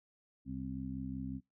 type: harmonic tone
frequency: 65.41 Hz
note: C2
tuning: in tune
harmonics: 1 / 2 / 3 / 4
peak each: -47 / -45 / -44 / -41 dBFS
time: 0.45-1.41 s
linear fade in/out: 50 ms
effects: noise-tail reverb RT60 0.2 s tail -24 dB re dry